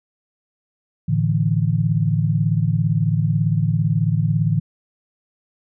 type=chord; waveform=sine; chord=A suspended fourth; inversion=none; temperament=equal; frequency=110 / 146.83 / 164.81 Hz; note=A2 / D3 / E3; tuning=0 / 0 / 0 cents; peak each=-20 dBFS; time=1.08-4.6 s; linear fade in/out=10 ms; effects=none